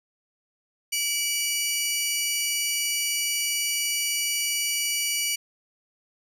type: tone pair together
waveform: 15% pulse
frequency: 2304 / 2919 Hz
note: D7 / F#7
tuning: -34 / -24 cents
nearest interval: major third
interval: 410 cents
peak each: -20 dBFS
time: 0.92-5.36 s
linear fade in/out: 10 ms
effects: none